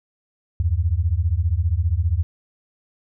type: beating tone pair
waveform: sine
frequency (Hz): 77.2 / 92.2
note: D#2 / F#2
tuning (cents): -13 / -6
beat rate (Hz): 15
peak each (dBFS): -20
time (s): 0.6-2.23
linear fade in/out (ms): 0
effects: none